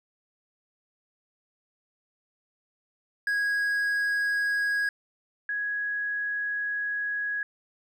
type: tone pair in turn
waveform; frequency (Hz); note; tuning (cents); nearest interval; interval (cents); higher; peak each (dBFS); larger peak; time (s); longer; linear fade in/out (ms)
triangle / sine; 1652 / 1665.4; G#6 / G#6; -10 / +4; unison; 14; second; -22 / -27; first; 3.27-4.89 / 5.49-7.43; second; 2
effects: none